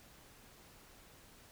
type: silence
effects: pink hiss -60 dBFS RMS until 1.51 s